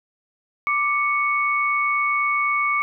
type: tone pair together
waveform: sine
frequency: 1174.7 / 2218 Hz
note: D6 / C#7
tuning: 0 / 0 cents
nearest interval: major seventh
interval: 1100 cents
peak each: -21 dBFS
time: 0.67-2.82 s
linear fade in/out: 0 ms
effects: none